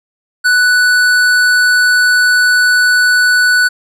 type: tone with hard clipping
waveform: triangle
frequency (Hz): 1485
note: F#6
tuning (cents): +6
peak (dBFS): -9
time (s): 0.44-3.69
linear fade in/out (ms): 20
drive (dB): 16
effects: none